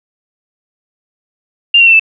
sine tone with pitch steps, 2794 / 2741 / 2689 / 2639 Hz, F7 / F7 / E7 / E7, 0 / -33 / +34 / +1 cents, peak -3 dBFS, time 1.74-1.996 s, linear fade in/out 5 ms, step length 64 ms, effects none

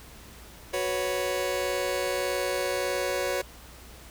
sawtooth chord, F# suspended fourth, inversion none, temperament just, 370 / 493.3 / 555 Hz, F#4 / B4 / C#5, 0 / -2 / +2 cents, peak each -28 / -28 / -25 dBFS, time 0.73-3.42 s, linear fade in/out 10 ms, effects added 60 Hz sine -50 dBFS peak until 4.1 s + pink hiss -49 dBFS RMS until 4.1 s

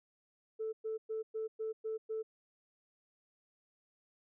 sine tone bursts, 440 Hz, A4, in tune, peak -34 dBFS, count 7, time 0.59-2.23 s, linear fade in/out 20 ms, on 140 ms, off 110 ms, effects tanh soft clip ceiling -31 dBFS

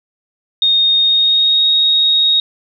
sine tone with pitch glide, 3701 to 3755 Hz, A#7 to A#7, -13 to +12 cents, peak -9 dBFS, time 0.62-2.4 s, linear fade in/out 2 ms, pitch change +25 cents, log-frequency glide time 0.97-1.67 s, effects none

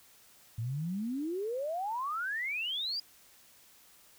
sine exponential sweep, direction up, 107.9 to 4921 Hz, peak -32 dBFS, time 0.58-3 s, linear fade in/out 5 ms, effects white hiss -60 dBFS RMS until 4.18 s

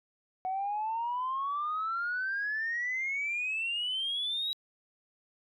sine exponential sweep, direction up, 740 to 3878 Hz, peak -29 dBFS, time 0.45-4.53 s, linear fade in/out 0 ms, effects tanh soft clip ceiling -26 dBFS

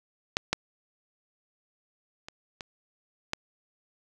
clicks, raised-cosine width 0.2 ms, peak -7 / -7 / -23 / -20 / -11 dBFS, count 5, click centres 0.369 / 0.53 / 2.285 / 2.608 / 3.334 s, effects none

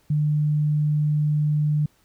sine tone, 150 Hz, D3, 37 cents sharp, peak -18 dBFS, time 0.1-1.86 s, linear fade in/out 5 ms, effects pink hiss -62 dBFS RMS until 2.04 s

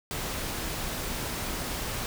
pink noise, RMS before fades -33 dBFS, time 0.11-2.06 s, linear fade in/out 0 ms, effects none

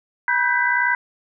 sine tone cluster, 970 / 1527 / 1588 / 1993 Hz, B5 / G6 / G6 / B6, -31 / -46 / +22 / +15 cents, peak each -22 dBFS, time 0.28-0.95 s, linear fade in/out 2 ms, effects none

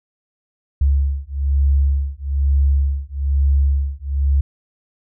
sine beating tone pair, 69 / 70.1 Hz, C#2 / C#2, -7 / +20 cents, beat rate 1.1 Hz, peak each -17 dBFS, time 0.81-4.41 s, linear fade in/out 5 ms, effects none

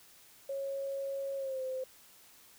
sine tone with pitch glide, 549 to 519.4 Hz, C#5 to C5, -17 to -13 cents, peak -34 dBFS, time 0.49-1.84 s, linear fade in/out 5 ms, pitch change -96 cents, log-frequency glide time 1.36-1.62 s, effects white hiss -59 dBFS RMS until 2.58 s

